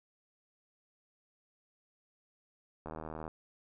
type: click train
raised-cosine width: 1 ms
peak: -28 dBFS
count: 34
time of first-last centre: 2.86-3.279 s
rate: 78.8 Hz
effects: none